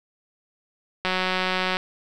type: click train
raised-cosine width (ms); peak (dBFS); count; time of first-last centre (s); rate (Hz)
0.3; -8; 134; 1.05-1.769; 185
effects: none